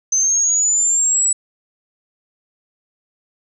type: linear sweep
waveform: sine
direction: up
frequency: 6160 to 7902 Hz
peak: -13 dBFS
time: 0.12-1.33 s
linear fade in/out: 5 ms
effects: none